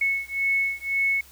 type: beating tone pair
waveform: sine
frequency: 2200 / 2201.9 Hz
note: C#7 / C#7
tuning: -14 / -12 cents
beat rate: 1.9 Hz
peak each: -25 dBFS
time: 0.01-1.21 s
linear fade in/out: 5 ms
effects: added 65 Hz sine -54 dBFS peak until 1.31 s + white hiss -51 dBFS RMS until 1.31 s

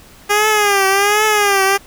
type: tone with vibrato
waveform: 10% pulse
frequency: 407.8 Hz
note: G#4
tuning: 32 cents flat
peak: -3 dBFS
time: 0.29-1.78 s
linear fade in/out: 20 ms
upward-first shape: triangle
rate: 1.3 Hz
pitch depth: 110 cents each way
effects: pink hiss -43 dBFS RMS until 1.86 s

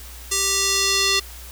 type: tone with band-pass filter sweep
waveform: square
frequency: 392 Hz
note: G4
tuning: in tune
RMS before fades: -20 dBFS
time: 0.31-1.2 s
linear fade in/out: 10 ms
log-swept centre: 7400 to 4300 Hz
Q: 1.6
effects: added 60 Hz sine -38 dBFS peak until 1.51 s + white hiss -41 dBFS RMS until 1.51 s

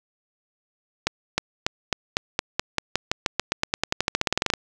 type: accelerating click train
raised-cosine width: 0.2 ms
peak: -3 dBFS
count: 28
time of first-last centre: 1.07-4.537 s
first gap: 310 ms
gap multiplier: 0.92
effects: none

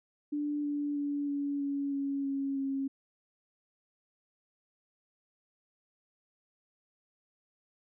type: tone with pitch steps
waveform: sine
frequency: 293.7 / 290.5 / 287.3 / 284.2 / 281.1 / 278 / 275 / 272 Hz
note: D4 / D4 / D4 / C#4 / C#4 / C#4 / C#4 / C#4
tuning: 0 / -19 / -38 / +43 / +24 / +5 / -14 / -33 cents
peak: -30 dBFS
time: 0.32-2.88 s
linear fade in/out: 10 ms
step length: 320 ms
effects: none

